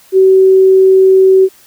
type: tone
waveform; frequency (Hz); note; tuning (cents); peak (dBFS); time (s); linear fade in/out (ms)
sine; 380; F#4; +46; -3; 0.12-1.49; 50
effects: white hiss -44 dBFS RMS until 1.66 s